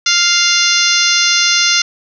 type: harmonic tone with a mistuned harmonic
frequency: 698.5 Hz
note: F5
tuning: in tune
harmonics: 2 / 3 / 4 / 5 / 6 / 7 / 8 / 9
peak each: -18 / -18 / -18 / -18 / -18 / -18 / -18 / -18 dBFS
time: 0.06-1.82 s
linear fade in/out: 5 ms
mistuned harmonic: 7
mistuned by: +26 cents
effects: none